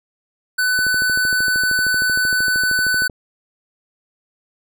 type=tone; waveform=square; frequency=1500 Hz; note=F#6; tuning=23 cents sharp; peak=-16 dBFS; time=0.58-3.08 s; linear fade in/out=10 ms
type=click train; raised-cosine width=2 ms; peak=-18 dBFS; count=31; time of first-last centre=0.79-3.098 s; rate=13 Hz
effects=none